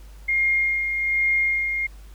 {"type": "tone with tremolo", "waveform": "sine", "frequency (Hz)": 2129, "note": "C7", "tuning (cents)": 30, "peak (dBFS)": -17, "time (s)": [0.28, 1.87], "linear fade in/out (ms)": 10, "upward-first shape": "sine", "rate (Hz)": 1.2, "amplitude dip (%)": 45, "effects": ["added 50 Hz sine -40 dBFS peak until 2.14 s", "pink hiss -54 dBFS RMS until 2.14 s"]}